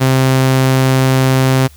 sawtooth tone, 131.5 Hz, C3, 9 cents sharp, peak -5 dBFS, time 0-1.68 s, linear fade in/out 20 ms, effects added 72 Hz sine -39 dBFS peak until 1.76 s + white hiss -46 dBFS RMS until 1.76 s

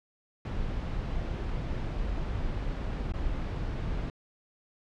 brown noise with dropouts, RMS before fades -32 dBFS, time 0.45-4.1 s, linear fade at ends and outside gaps 2 ms, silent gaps 3.122-3.137 s, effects low-pass 4000 Hz 12 dB/octave

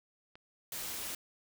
click, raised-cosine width 0.3 ms, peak -36 dBFS, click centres 0.355 s
white noise, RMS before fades -40 dBFS, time 0.72-1.15 s, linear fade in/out 2 ms
effects none

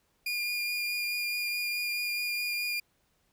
30% pulse tone with vibrato, 2421 Hz, D#7, 48 cents flat, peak -27 dBFS, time 0.26-2.8 s, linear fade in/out 5 ms, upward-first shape triangle, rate 4.7 Hz, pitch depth 15 cents each way, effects pink hiss -72 dBFS RMS until 3.32 s

